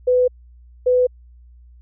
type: tone pair in turn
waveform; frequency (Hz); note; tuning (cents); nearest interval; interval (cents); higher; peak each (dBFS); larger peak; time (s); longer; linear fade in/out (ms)
sine; 500 / 500; B4 / B4; +21 / +21; unison; 0; neither; -12; neither; 0.07-0.28 / 0.86-1.07; neither; 10
effects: added 60 Hz sine -43 dBFS peak until 1.81 s